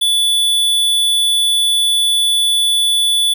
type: tone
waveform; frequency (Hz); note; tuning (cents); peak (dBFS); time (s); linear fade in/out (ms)
square; 3460; A7; -30; -12; 0.01-3.34; 10
effects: none